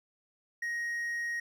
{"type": "tone", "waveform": "triangle", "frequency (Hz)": 1879, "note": "A#6", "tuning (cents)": 13, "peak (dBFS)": -30, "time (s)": [0.62, 1.4], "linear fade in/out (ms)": 5, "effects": []}